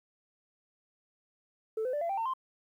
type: tone with pitch steps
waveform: sine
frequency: 440 / 508.4 / 587.3 / 678.6 / 784 / 905.8 / 1046.5 Hz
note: A4 / C5 / D5 / F5 / G5 / A#5 / C6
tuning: 0 / -50 / 0 / -50 / 0 / -50 / 0 cents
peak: -28 dBFS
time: 1.77-2.337 s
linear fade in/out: 5 ms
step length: 81 ms
effects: tanh soft clip ceiling -27 dBFS + 11-bit